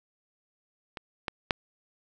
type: clicks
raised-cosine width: 0.3 ms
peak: -21 / -14 / -7 dBFS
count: 3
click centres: 0.972 / 1.282 / 1.508 s
effects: none